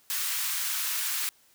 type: high-pass noise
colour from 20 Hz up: white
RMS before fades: -30 dBFS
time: 0.1-1.29 s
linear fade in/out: 0 ms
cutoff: 1100 Hz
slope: 24 dB/octave
effects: white hiss -62 dBFS RMS until 1.54 s